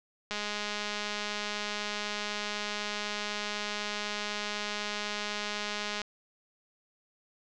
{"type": "click train", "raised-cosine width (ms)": 0.2, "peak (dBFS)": -17, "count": 1188, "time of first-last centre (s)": [0.31, 6.017], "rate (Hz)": 208, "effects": ["low-pass 7000 Hz 12 dB/octave"]}